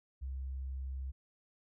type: tone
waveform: sine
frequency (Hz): 66.2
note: C2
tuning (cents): +21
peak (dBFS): -37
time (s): 0.21-1.12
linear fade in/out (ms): 20
effects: none